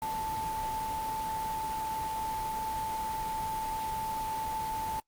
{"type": "tone in noise", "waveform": "sine", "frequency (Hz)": 880, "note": "A5", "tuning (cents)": 0, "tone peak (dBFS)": -32, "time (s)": [0.02, 5], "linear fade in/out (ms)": 2, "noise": "pink", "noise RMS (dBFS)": -41, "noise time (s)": [0.02, 5], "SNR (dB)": 6, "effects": ["noise-tail reverb RT60 0.1 s tail -24 dB re dry", "Opus 24 kbps"]}